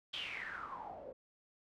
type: noise with low-pass filter sweep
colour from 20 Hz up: white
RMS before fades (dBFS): -45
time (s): 0.13-1.13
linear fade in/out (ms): 10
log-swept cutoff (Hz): 3400 to 490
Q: 9.7
effects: none